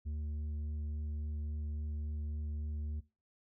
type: tone with tanh clipping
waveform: sine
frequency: 75.3 Hz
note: D2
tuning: 44 cents sharp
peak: -37 dBFS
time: 0.05-3.01 s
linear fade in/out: 20 ms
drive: 6 dB
effects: noise-tail reverb RT60 0.3 s tail -19 dB re dry